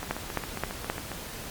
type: two click trains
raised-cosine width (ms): 0.5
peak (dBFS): -11 / -19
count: 4 / 9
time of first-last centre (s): 0.11-0.899 / 0.03-1.117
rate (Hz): 3.8 / 7.36
effects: pink hiss -39 dBFS RMS until 1.5 s + MP3 96 kbps